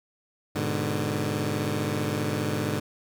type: chord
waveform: 15% pulse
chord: G# diminished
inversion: none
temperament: equal with one note detuned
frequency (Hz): 103.83 / 123.47 / 148.2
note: G#2 / B2 / D3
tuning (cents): 0 / 0 / +16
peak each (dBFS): -23 / -27 / -23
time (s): 0.55-2.8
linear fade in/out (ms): 10
effects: none